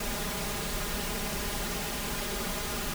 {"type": "noise with comb filter", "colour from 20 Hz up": "pink", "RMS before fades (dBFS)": -33, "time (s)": [0, 2.94], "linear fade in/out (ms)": 5, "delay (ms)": 4.9, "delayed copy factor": 0.9, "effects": []}